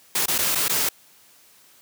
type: noise with dropouts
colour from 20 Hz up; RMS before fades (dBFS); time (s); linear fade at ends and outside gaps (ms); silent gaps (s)
white; -22; 0.15-0.89; 5; 0.259-0.281 / 0.381-0.386 / 0.55-0.554 / 0.682-0.694
effects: white hiss -54 dBFS RMS until 1.81 s + high-pass 100 Hz 12 dB/octave